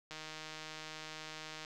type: click train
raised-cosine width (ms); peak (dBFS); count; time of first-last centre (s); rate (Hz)
0.2; -28; 241; 0.11-1.648; 156
effects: none